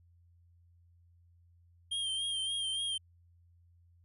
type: tone with vibrato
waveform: square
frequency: 3191 Hz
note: G7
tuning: 30 cents sharp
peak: -33 dBFS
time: 1.91-2.98 s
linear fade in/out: 10 ms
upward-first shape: sine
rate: 3.5 Hz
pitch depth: 40 cents each way
effects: added 86 Hz sine -61 dBFS peak until 4.04 s + resampled to 32000 Hz